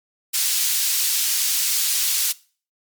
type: high-pass noise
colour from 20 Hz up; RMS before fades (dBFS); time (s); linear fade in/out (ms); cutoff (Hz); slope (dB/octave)
pink; -21; 0.33-2.33; 20; 4400; 12
effects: noise-tail reverb RT60 0.4 s tail -21 dB re dry + Opus 48 kbps